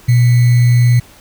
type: tone with sample-and-hold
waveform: sine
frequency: 121.3 Hz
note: B2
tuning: 31 cents flat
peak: -6 dBFS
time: 0.08-1 s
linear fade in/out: 10 ms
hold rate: 2100 Hz
effects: pink hiss -42 dBFS RMS until 1.2 s